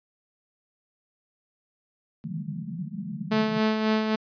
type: band-pass noise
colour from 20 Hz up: white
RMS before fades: -34 dBFS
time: 2.24-3.6 s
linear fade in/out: 0 ms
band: 140 to 220 Hz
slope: 96 dB/octave
type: tone with tremolo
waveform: sawtooth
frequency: 217.5 Hz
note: A3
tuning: 20 cents flat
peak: -16 dBFS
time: 3.31-4.16 s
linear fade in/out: 10 ms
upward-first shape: sine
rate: 3.7 Hz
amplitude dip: 45%
effects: resampled to 11025 Hz